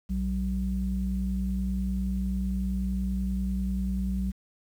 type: tone pair together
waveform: sine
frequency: 59.81 / 189.9 Hz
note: A#1 / F#3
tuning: +45 / +45 cents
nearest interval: octave + minor sixth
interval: 2000 cents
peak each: -28 dBFS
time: 0.09-4.32 s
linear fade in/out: 20 ms
effects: tanh soft clip ceiling -18 dBFS + 9-bit